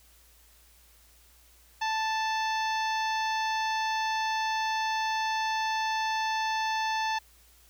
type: harmonic tone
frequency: 880 Hz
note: A5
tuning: in tune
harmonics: 1 / 2 / 3 / 4 / 5 / 6 / 7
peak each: -28 / -34 / -38 / -40 / -42 / -44 / -45 dBFS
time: 1.81-7.19 s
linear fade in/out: 10 ms
effects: added 58 Hz sine -60 dBFS peak until 7.69 s + white hiss -60 dBFS RMS until 7.69 s